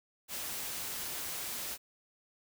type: noise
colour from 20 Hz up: white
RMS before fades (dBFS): -39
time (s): 0.28-1.78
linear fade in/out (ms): 50
effects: none